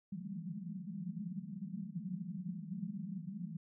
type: band-pass noise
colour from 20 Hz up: white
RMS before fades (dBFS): -43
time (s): 0.12-3.57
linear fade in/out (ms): 5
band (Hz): 160 to 210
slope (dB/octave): 96
effects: none

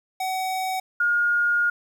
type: tone pair in turn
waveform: square / sine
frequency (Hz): 753 / 1425.6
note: F#5 / F6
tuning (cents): +30 / +35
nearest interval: major seventh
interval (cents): 1105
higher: second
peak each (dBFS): -25 / -18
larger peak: second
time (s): 0.2-0.8 / 1-1.7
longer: second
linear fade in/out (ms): 5
effects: 9-bit

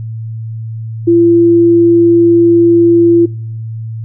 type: tone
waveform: sine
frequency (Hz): 340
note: F4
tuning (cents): -46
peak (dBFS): -4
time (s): 1.07-3.26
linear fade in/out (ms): 10
effects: noise-tail reverb RT60 0.9 s tail -26 dB re dry + added 112 Hz sine -19 dBFS peak until 4.04 s

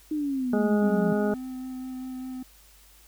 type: exponential sweep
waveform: sine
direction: down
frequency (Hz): 311.1 to 170.4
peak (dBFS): -25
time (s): 0.11-1.13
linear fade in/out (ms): 5
type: harmonic tone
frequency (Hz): 207.7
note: G#3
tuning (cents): 0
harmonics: 1 / 2 / 3 / 4 / 6 / 7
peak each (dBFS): -25 / -27 / -31 / -36 / -41 / -38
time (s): 0.53-1.34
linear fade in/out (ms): 2
type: tone with vibrato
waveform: triangle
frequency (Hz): 257.5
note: C4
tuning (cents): -28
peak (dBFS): -31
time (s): 0.82-2.43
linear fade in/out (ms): 5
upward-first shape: sine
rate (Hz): 5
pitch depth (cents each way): 11
effects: added 50 Hz sine -56 dBFS peak until 3.07 s + white hiss -56 dBFS RMS until 3.07 s

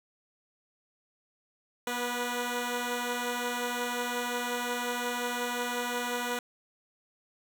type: tone pair together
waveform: 10% pulse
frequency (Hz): 242.2 / 490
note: B3 / B4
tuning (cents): -34 / -14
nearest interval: octave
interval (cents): 1220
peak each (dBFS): -25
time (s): 1.87-6.39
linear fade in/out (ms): 2
effects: none

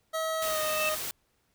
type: tone with pitch glide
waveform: 25% pulse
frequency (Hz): 642 to 619.4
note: E5 to D#5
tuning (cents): -46 to -8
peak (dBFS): -25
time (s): 0.13-0.96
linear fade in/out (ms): 20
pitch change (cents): -62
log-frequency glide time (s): 0.43-0.59
type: tone with exponential growth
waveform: sine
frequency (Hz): 2637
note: E7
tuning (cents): 0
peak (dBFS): -26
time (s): 0.33-0.89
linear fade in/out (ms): 1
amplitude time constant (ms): 120
type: noise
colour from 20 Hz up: white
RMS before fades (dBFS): -35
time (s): 0.42-1.11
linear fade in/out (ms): 0
effects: pink hiss -72 dBFS RMS until 1.54 s

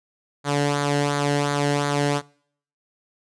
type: tone with flanger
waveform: sawtooth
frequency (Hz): 144.1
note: D3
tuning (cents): -33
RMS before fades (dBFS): -22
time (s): 0.44-2.22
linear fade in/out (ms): 50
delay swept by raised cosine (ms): 0.36 to 0.86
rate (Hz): 2.8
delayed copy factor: -0.6
effects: noise-tail reverb RT60 0.6 s tail -24 dB re dry + resampled to 22050 Hz

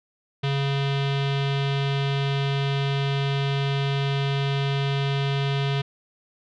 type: tone with low-pass filter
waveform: square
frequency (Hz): 138.9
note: C#3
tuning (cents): +4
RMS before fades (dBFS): -24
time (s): 0.43-5.82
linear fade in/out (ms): 10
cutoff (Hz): 3400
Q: 3.2
effects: none

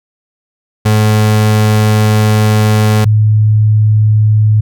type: tone pair in turn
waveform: 35% pulse / sine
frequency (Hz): 107.3 / 107.3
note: A2 / A2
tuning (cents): -43 / -43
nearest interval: unison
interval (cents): 0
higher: neither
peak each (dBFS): -5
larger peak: neither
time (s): 0.85-3.05 / 3.05-4.61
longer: first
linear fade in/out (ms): 10
effects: none

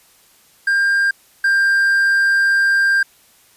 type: tone pair in turn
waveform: triangle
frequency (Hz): 1599 / 1591.2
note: G6 / G6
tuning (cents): +34 / +25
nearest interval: unison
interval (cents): 9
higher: first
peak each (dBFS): -11 / -10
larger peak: second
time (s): 0.67-1.11 / 1.44-3.03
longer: second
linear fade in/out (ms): 5
effects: white hiss -52 dBFS RMS until 3.56 s + resampled to 32000 Hz

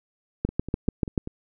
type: two click trains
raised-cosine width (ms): 3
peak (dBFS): -9 / -20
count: 6 / 5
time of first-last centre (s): 0.45-1.178 / 0.49-1.274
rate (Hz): 6.87 / 5.1
effects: none

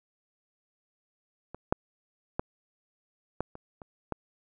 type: clicks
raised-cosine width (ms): 1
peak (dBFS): -26 / -9 / -14 / -15 / -29 / -30 / -17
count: 7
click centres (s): 1.546 / 1.725 / 2.395 / 3.406 / 3.554 / 3.818 / 4.123
effects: none

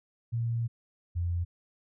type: tone pair in turn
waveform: sine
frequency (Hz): 116.54 / 86.6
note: A#2 / F2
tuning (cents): 0 / -14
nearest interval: perfect fourth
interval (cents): 514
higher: first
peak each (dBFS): -27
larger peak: neither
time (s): 0.32-0.68 / 1.15-1.45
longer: first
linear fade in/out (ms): 20
effects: none

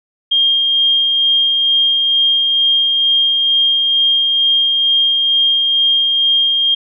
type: tone with tremolo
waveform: sine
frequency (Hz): 3218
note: G7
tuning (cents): +45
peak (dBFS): -9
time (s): 0.31-6.75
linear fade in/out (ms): 10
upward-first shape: sine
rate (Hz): 2.2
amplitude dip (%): 25
effects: none

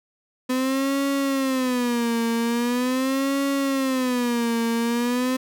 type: tone with vibrato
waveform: 35% pulse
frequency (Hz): 252.9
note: B3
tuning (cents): +41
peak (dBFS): -19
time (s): 0.49-5.37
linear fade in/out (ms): 10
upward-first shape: sine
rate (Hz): 0.42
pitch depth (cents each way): 160
effects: none

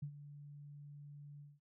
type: tone with ADSR envelope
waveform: sine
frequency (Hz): 145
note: D3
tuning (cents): -22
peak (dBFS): -38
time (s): 0.02-1.6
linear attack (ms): 9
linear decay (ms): 79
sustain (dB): -12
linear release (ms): 200
effects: noise-tail reverb RT60 0.1 s tail -24 dB re dry

